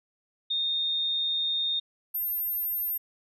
sine tone pair in turn, 3669 / 13204 Hz, A#7 / G#9, -28 / -11 cents, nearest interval octave + minor seventh, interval 2217 cents, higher second, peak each -25 / -27 dBFS, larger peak first, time 0.5-1.8 / 2.14-2.98 s, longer first, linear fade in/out 10 ms, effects none

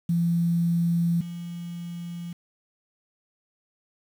sine tone pair in turn, 170 / 171.88 Hz, F3 / F3, -46 / -27 cents, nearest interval unison, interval 19 cents, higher second, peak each -20 / -32 dBFS, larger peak first, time 0.09-1.21 / 1.21-2.33 s, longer neither, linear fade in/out 5 ms, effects 8-bit

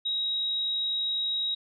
sine tone, 3812 Hz, A#7, 38 cents sharp, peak -26 dBFS, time 0.05-1.55 s, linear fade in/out 10 ms, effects none

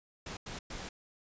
pink noise bursts at uneven times, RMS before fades -42 dBFS, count 3, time 0.26-0.37 / 0.46-0.59 / 0.7-0.89 s, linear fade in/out 5 ms, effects resampled to 16000 Hz

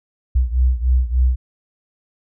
sine beating tone pair, 61.74 / 65.14 Hz, B1 / C2, 0 / -7 cents, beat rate 3.4 Hz, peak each -15 / -18 dBFS, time 0.35-1.36 s, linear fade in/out 10 ms, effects none

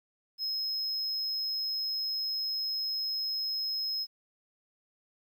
triangle tone, 5140 Hz, E8, 45 cents flat, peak -29 dBFS, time 0.38-4.07 s, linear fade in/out 50 ms, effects 11-bit

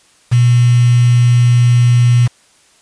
sine tone with quantisation, 121.2 Hz, B2, 32 cents flat, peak -6 dBFS, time 0.31-2.28 s, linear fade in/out 20 ms, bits 4, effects white hiss -50 dBFS RMS until 2.81 s + resampled to 22050 Hz

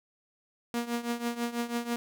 sawtooth tone with tremolo, 237 Hz, A#3, 29 cents sharp, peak -23 dBFS, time 0.74-1.96 s, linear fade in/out 0 ms, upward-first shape triangle, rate 6.1 Hz, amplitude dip 85%, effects none

